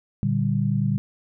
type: chord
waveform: sine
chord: G minor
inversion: first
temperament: equal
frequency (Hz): 116.54 / 146.83 / 196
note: Bb2 / D3 / G3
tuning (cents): 0 / 0 / 0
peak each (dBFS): -24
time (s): 0.23-0.98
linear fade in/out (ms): 0
effects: none